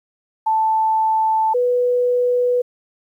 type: tone pair in turn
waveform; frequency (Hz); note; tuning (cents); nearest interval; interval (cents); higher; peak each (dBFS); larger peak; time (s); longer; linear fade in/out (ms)
sine; 880 / 492.3; A5 / B4; 0 / -6; minor seventh; 1006; first; -14; neither; 0.46-1.54 / 1.54-2.62; neither; 10
effects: 9-bit